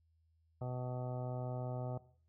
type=harmonic tone; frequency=125.5 Hz; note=B2; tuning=28 cents sharp; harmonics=1 / 2 / 3 / 4 / 5 / 6 / 7 / 9 / 10; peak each=-39 / -50 / -51 / -49 / -47 / -50 / -55 / -61 / -60 dBFS; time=0.61-1.98 s; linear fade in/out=5 ms; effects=noise-tail reverb RT60 0.5 s tail -18 dB re dry + added 81 Hz sine -70 dBFS peak until 2.28 s